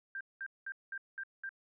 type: tone bursts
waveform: sine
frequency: 1581 Hz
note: G6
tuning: 14 cents sharp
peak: -38 dBFS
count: 6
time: 0.15-1.492 s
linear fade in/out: 2 ms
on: 57 ms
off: 200 ms
effects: none